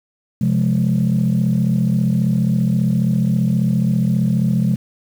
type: chord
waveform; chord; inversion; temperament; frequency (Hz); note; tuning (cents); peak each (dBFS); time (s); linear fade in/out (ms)
sine; F minor; second; just; 130.96 / 174.61 / 209.5; C3 / F3 / Ab3; +2 / 0 / +15; -17; 0.41-4.76; 5
effects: tanh soft clip ceiling -8 dBFS + 7-bit